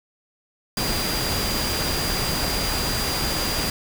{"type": "tone in noise", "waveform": "sine", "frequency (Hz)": 4798, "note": "D8", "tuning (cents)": 36, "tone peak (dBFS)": -28, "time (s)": [0.77, 3.7], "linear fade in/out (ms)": 2, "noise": "pink", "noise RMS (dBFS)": -25, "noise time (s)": [0.77, 3.7], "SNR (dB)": -6, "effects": []}